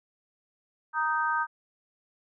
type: harmonic tone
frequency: 311.1 Hz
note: D#4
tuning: in tune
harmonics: 3 / 4 / 5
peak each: -29 / -29 / -29 dBFS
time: 0.93-1.47 s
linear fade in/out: 50 ms
effects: none